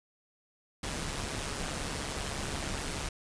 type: noise with amplitude modulation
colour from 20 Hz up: pink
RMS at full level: -33 dBFS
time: 0.83-3.09 s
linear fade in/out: 5 ms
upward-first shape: sine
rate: 141 Hz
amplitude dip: 60%
effects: resampled to 22050 Hz